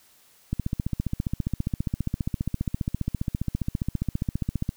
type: click train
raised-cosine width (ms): 5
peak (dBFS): -13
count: 63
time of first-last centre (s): 0.53-4.691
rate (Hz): 14.9
effects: white hiss -58 dBFS RMS until 4.76 s